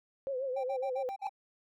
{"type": "tone with vibrato", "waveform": "sine", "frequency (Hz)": 526, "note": "C5", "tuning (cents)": 9, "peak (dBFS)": -32, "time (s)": [0.27, 1.09], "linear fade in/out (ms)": 0, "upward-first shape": "triangle", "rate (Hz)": 7.2, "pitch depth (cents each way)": 110}
{"type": "tone bursts", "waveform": "triangle", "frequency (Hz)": 785, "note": "G5", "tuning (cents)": 2, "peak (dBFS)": -34, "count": 6, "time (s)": [0.56, 1.294], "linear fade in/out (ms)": 10, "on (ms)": 79, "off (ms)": 52}
{"type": "tone with exponential growth", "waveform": "triangle", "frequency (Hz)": 847, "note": "G#5", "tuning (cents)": 34, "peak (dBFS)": -27, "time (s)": [1.19, 1.27], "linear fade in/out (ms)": 2, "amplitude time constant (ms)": 16}
{"effects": []}